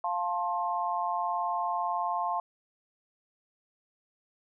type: chord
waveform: sine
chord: F major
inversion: none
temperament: equal with one note detuned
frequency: 698.5 / 880 / 1060.5 Hz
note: F5 / A5 / C6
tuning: 0 / 0 / +23 cents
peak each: -32 dBFS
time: 0.04-2.4 s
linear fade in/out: 2 ms
effects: none